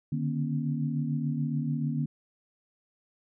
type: tone cluster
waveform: sine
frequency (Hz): 143.7 / 150.6 / 238.6 / 275.1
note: D3 / D3 / A#3 / C#4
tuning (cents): -37 / +44 / +41 / -13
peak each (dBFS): -38 / -29 / -32 / -37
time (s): 0.12-2.06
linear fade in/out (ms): 5
effects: none